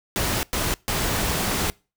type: noise bursts at uneven times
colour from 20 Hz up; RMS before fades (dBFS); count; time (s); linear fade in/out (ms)
pink; -24; 3; 0.16-0.43 / 0.53-0.74 / 0.88-1.7; 0
effects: noise-tail reverb RT60 0.3 s tail -24 dB re dry